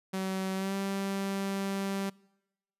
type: tone with pitch glide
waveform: sawtooth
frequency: 190 to 195.91 Hz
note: F#3 to G3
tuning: +46 to -1 cents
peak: -27 dBFS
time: 0.13-2.1 s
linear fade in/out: 10 ms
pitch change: +53 cents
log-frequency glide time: 0.55-0.74 s
effects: noise-tail reverb RT60 0.9 s tail -24 dB re dry + resampled to 32000 Hz